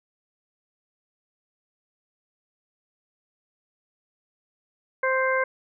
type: harmonic tone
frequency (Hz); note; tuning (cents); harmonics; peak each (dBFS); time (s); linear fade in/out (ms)
523.3; C5; 0; 1 / 2 / 3 / 4; -24 / -27 / -26 / -29; 5.03-5.44; 5
effects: none